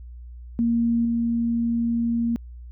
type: tone with level steps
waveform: sine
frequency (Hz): 233.1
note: A#3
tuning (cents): 0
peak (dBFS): -18 / -20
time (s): 0.59-2.36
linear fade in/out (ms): 0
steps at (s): 1.05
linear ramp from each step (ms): 2
effects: added 60 Hz sine -37 dBFS peak until 2.71 s